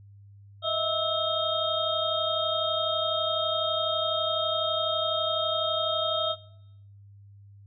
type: tone cluster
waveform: sine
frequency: 628 / 660 / 1305 / 3216 / 3688 Hz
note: D#5 / E5 / E6 / G7 / A#7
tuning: +16 / +2 / -18 / +44 / -19 cents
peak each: -31 dBFS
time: 0.62-6.36 s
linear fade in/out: 50 ms
effects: noise-tail reverb RT60 0.8 s tail -21 dB re dry + added 100 Hz sine -48 dBFS peak until 7.66 s